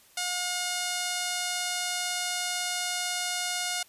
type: tone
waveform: 5% pulse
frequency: 718 Hz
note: F5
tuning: 48 cents sharp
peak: -17 dBFS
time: 0.17-3.83 s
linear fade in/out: 5 ms
effects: white hiss -58 dBFS RMS until 3.88 s + resampled to 32000 Hz